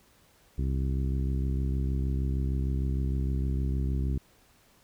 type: harmonic tone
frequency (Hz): 66.5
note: C2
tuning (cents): +29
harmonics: 1 / 2 / 3 / 4 / 5 / 6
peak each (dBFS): -27 / -32 / -38 / -40 / -43 / -47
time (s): 0.58-4.18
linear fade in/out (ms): 5
effects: pink hiss -62 dBFS RMS until 4.83 s